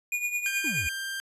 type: tone with tremolo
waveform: square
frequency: 2443 Hz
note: D#7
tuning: 32 cents flat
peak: -25 dBFS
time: 0.12-0.89 s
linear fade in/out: 2 ms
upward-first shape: triangle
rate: 9.4 Hz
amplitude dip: 75%
type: tone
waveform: sawtooth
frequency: 1584 Hz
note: G6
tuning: 18 cents sharp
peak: -28 dBFS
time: 0.46-1.2 s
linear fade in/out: 0 ms
type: exponential sweep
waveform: triangle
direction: down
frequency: 349.2 to 66.5 Hz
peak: -31 dBFS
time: 0.64-0.88 s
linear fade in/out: 5 ms
effects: resampled to 32000 Hz